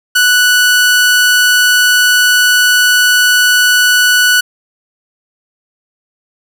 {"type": "tone", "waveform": "sawtooth", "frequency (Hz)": 1480, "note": "F#6", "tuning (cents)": 0, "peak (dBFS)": -3, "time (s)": [0.15, 4.41], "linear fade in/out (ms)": 10, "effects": []}